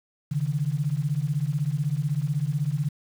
sine beating tone pair, 138.2 / 154.2 Hz, C#3 / D#3, -5 / -15 cents, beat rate 16 Hz, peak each -26 dBFS, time 0.31-2.89 s, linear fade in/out 10 ms, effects 8-bit

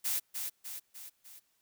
blue noise with echo, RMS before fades -32 dBFS, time 0.04-0.2 s, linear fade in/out 20 ms, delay 300 ms, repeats 4, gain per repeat -5 dB, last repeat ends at 1.4 s, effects white hiss -74 dBFS RMS until 1.61 s

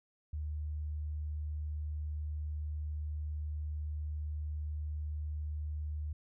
sine tone, 75.6 Hz, D#2, 49 cents flat, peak -35 dBFS, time 0.33-6.13 s, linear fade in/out 5 ms, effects none

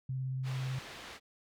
sine tone with vibrato, 130.81 Hz, C3, in tune, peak -33 dBFS, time 0.09-0.79 s, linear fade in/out 5 ms, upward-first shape triangle, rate 18 Hz, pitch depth 19 cents each way
white low-pass noise, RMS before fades -48 dBFS, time 0.43-1.2 s, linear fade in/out 50 ms, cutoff 3200 Hz, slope 12 dB/octave
effects none

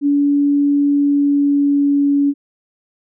sine tone with pitch glide, 285.8 to 283.5 Hz, D4 to C#4, -47 to +39 cents, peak -11 dBFS, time 0.01-2.34 s, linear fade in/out 50 ms, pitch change -14 cents, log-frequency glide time 0.91-2.13 s, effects none

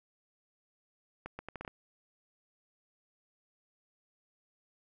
accelerating click train, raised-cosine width 0.5 ms, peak -26 dBFS, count 7, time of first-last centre 1.26-1.678 s, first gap 130 ms, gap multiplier 0.74, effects none

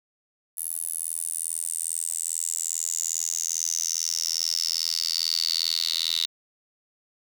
10% pulse tone with high-pass filter sweep, 82.41 Hz, E2, in tune, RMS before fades -28 dBFS, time 0.57-6.26 s, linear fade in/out 5 ms, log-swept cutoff 11000 to 3900 Hz, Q 8.7, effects none

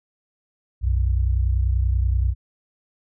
sine tone pair together, 61.74 / 92.09 Hz, B1 / F#2, 0 / -8 cents, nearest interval perfect fifth, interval 692 cents, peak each -18 / -23 dBFS, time 0.81-2.35 s, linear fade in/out 50 ms, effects none

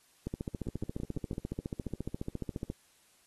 two click trains, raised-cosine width 3 ms, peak -22 / -24 dBFS, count 36 / 5, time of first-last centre 0.27-2.701 / 0.67-1.331 s, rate 14.4 / 6.05 Hz, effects white hiss -66 dBFS RMS until 3.26 s + AAC 32 kbps

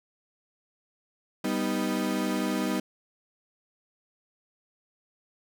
35% pulse chord, G augmented, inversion none, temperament equal, 196 / 246.9 / 311.1 Hz, G3 / B3 / D#4, 0 / 0 / 0 cents, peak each -29 dBFS, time 1.44-2.8 s, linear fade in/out 5 ms, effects none

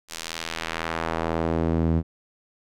sawtooth tone with band-pass filter sweep, 82 Hz, E2, 9 cents flat, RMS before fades -26 dBFS, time 0.08-2.03 s, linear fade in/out 50 ms, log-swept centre 7100 to 170 Hz, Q 0.8, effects none

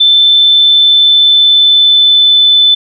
sine tone with pitch glide, 3534 to 3512 Hz, A7 to A7, +7 to -4 cents, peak -3 dBFS, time 0-2.75 s, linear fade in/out 10 ms, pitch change -11 cents, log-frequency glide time 0.28-2.44 s, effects none

